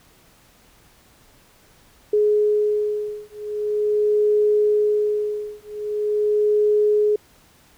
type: beating tone pair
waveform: sine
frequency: 419.9 / 420.33 Hz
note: G#4 / G#4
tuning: +19 / +21 cents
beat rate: 0.43 Hz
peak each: -20 dBFS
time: 2.13-7.16 s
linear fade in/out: 5 ms
effects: pink hiss -54 dBFS RMS until 7.77 s